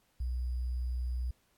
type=tone with sample-and-hold; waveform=sine; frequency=61.74 Hz; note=B1; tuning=in tune; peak=-31 dBFS; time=0.2-1.31 s; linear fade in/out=5 ms; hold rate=4900 Hz; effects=pink hiss -72 dBFS RMS until 1.57 s + AAC 64 kbps